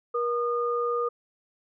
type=tone pair together; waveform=sine; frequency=476.6 / 1220.5 Hz; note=A#4 / D#6; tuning=+38 / -34 cents; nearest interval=octave + major third; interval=1628 cents; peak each=-26 / -28 dBFS; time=0.14-1.09 s; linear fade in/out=10 ms; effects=none